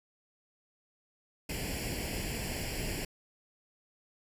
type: noise with comb filter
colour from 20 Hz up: pink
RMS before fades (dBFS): -36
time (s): 1.49-3.05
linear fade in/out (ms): 5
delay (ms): 0.4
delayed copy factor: +0.8
effects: resampled to 32000 Hz